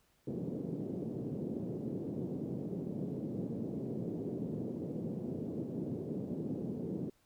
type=band-pass noise; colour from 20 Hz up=pink; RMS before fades=-39 dBFS; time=0.27-7.1 s; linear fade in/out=5 ms; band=140 to 420 Hz; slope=24 dB/octave; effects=pink hiss -72 dBFS RMS until 7.25 s